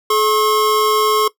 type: tone pair together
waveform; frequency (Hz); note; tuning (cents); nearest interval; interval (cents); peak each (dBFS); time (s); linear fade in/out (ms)
square; 429 / 1081; A4 / C#6; -44 / -44; octave + major third; 1600; -16; 0.1-1.28; 5
effects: noise-tail reverb RT60 0.1 s tail -18 dB re dry